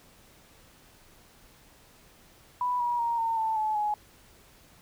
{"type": "tone with pitch steps", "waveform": "sine", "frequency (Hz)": [987.8, 961.3, 935.6, 910.5, 886.2, 862.4, 839.3], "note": ["B5", "B5", "A#5", "A#5", "A5", "A5", "G#5"], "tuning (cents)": [0, -47, 6, -41, 12, -35, 18], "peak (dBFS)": -25, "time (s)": [2.61, 3.94], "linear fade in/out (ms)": 2, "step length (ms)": 190, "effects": ["pink hiss -57 dBFS RMS until 4.81 s"]}